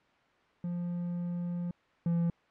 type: tone pair in turn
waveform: triangle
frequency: 174.61 / 169.84 Hz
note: F3 / F3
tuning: 0 / -48 cents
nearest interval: unison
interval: 48 cents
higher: first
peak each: -30 / -24 dBFS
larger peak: second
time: 0.64-1.71 / 2.06-2.3 s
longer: first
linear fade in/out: 2 ms
effects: white hiss -65 dBFS RMS until 2.5 s + low-pass 2000 Hz 12 dB/octave